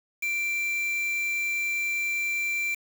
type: tone with quantisation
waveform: triangle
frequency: 2355 Hz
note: D7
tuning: 4 cents sharp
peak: -24 dBFS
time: 0.22-2.75 s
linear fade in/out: 10 ms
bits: 6
effects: none